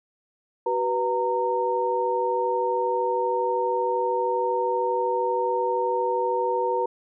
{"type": "tone cluster", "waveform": "sine", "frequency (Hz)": [378.4, 491.1, 921], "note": ["F#4", "B4", "A#5"], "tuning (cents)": [39, -10, -21], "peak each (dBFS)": [-28, -25, -25], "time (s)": [0.66, 6.86], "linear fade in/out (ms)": 5, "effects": []}